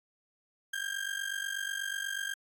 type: ring-modulated tone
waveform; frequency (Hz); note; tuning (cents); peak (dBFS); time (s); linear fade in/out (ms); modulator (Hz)
35% pulse; 1600; G6; +35; -29; 0.73-2.34; 5; 24.1
effects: Opus 48 kbps